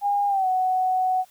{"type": "tone with pitch glide", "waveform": "sine", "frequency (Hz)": [811, 743.7], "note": ["G#5", "F#5"], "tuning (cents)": [-41, 9], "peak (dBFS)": -19, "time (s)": [0.01, 1.25], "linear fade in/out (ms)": 50, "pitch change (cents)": -150, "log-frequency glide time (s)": [0.28, 0.47], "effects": ["white hiss -57 dBFS RMS until 1.3 s"]}